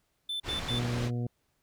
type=tone bursts; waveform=triangle; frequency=3528 Hz; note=A7; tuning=4 cents sharp; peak=-30 dBFS; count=3; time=0.29-0.792 s; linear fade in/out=5 ms; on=110 ms; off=86 ms
type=low-pass noise; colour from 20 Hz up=pink; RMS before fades=-37 dBFS; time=0.43-1.11 s; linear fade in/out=50 ms; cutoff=5200 Hz; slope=12 dB/octave
type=harmonic tone; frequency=120.5 Hz; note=B2; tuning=42 cents flat; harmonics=1 / 2 / 3 / 4 / 5 / 6; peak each=-30 / -36 / -44 / -44 / -53 / -51 dBFS; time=0.7-1.27 s; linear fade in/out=5 ms
effects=pink hiss -75 dBFS RMS until 1.62 s